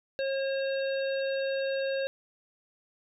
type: harmonic tone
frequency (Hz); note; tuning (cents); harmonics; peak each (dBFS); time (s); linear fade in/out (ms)
541; C#5; -42; 1 / 3 / 5 / 7 / 8; -28 / -38 / -42 / -45 / -46; 0.19-2.07; 0
effects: none